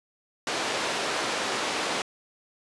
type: band-pass noise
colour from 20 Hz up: pink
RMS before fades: -29 dBFS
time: 0.47-2.02 s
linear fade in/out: 2 ms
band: 380 to 5700 Hz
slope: 12 dB/octave
effects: resampled to 24000 Hz